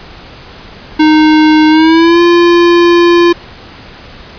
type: tone with pitch glide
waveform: square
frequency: 309.2 to 345.1 Hz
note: D#4 to F4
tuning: -11 to -21 cents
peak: -4 dBFS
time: 0.99-3.33 s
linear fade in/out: 10 ms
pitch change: +190 cents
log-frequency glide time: 1.69-2.21 s
effects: pink hiss -32 dBFS RMS until 4.38 s + resampled to 11025 Hz